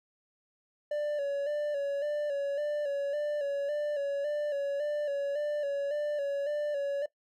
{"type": "tone with vibrato", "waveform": "triangle", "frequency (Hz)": 577, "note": "D5", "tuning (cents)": -31, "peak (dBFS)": -27, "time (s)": [0.91, 7.06], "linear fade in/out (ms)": 5, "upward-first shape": "square", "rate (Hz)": 1.8, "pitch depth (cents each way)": 44, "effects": ["noise-tail reverb RT60 0.1 s tail -19 dB re dry"]}